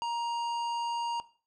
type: tone with hard clipping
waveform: triangle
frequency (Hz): 939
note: A#5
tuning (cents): +12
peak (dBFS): -32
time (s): 0.02-1.2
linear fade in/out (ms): 0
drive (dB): 18
effects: noise-tail reverb RT60 0.4 s tail -17 dB re dry + low-pass 7000 Hz 12 dB/octave